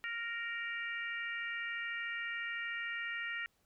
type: harmonic tone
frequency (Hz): 466.2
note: A#4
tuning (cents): 0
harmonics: 3 / 4 / 5 / 6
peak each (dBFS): -44 / -39 / -44 / -47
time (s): 0.04-3.46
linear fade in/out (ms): 0
effects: pink hiss -75 dBFS RMS until 3.65 s